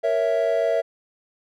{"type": "chord", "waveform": "triangle", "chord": "A# diminished", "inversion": "none", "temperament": "equal", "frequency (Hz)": [466.2, 554.4, 659.3], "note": ["A#4", "C#5", "E5"], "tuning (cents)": [0, 0, 0], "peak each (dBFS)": [-23, -23, -19], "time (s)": [0.03, 0.82], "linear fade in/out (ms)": 20, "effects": []}